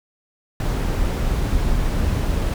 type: noise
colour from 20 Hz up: brown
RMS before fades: -20 dBFS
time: 0.6-2.54 s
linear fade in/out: 2 ms
effects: none